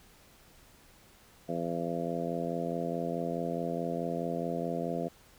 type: harmonic tone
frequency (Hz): 84.7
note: E2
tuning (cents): +48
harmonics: 2 / 3 / 4 / 5 / 6 / 7 / 8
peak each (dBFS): -37 / -38 / -40 / -40 / -38 / -42 / -37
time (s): 1.48-5.09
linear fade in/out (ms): 20
effects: pink hiss -59 dBFS RMS until 5.38 s